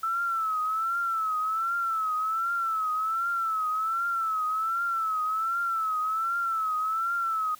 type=tone with vibrato; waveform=sine; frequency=1318.5 Hz; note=E6; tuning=in tune; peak=-25 dBFS; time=0.03-7.55 s; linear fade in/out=5 ms; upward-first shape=triangle; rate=1.3 Hz; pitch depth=100 cents each way; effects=white hiss -53 dBFS RMS until 7.59 s